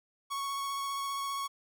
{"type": "tone with vibrato", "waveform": "45% pulse", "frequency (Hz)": 1108.7, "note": "C#6", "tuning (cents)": 0, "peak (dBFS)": -33, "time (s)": [0.3, 1.48], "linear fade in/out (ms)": 20, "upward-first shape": "triangle", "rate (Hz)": 15, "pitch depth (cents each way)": 17, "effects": []}